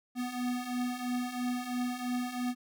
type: beating tone pair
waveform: square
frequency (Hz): 245.4 / 248.4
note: B3 / B3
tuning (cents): -11 / +10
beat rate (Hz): 3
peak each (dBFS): -38 / -34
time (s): 0.15-2.55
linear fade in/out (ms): 50
effects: none